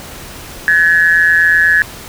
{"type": "tone with amplitude modulation", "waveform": "sine", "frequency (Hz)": 1700, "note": "G#6", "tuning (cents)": 40, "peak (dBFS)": -3, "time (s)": [0.68, 1.82], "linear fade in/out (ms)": 0, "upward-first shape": "sine", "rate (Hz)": 168, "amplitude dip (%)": 85, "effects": ["pink hiss -31 dBFS RMS until 2.08 s"]}